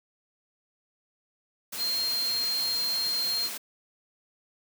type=high-pass noise; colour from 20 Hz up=white; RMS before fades=-36 dBFS; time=1.72-3.58 s; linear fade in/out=10 ms; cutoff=140 Hz; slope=96 dB/octave
type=tone; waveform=sine; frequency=4201 Hz; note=C8; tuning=6 cents sharp; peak=-26 dBFS; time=1.77-3.5 s; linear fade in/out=50 ms
effects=none